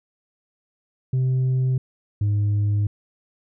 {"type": "tone pair in turn", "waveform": "sine", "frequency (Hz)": [129.3, 103.16], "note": ["C3", "G#2"], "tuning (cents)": [-20, -11], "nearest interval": "major third", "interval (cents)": 391, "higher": "first", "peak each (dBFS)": -15, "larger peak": "neither", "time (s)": [[1.13, 1.78], [2.21, 2.87]], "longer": "second", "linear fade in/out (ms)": 5, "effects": ["tanh soft clip ceiling -17 dBFS"]}